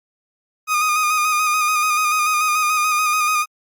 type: tone with vibrato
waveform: 30% pulse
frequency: 1235 Hz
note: D#6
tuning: 13 cents flat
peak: -13 dBFS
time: 0.67-3.46 s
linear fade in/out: 50 ms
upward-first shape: square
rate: 6.9 Hz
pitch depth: 27 cents each way
effects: Opus 48 kbps